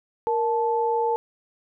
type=tone pair together; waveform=sine; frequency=466.2 / 873.7 Hz; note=A#4 / A5; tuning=0 / -12 cents; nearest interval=major seventh; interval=1088 cents; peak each=-23 dBFS; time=0.27-1.16 s; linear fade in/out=0 ms; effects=none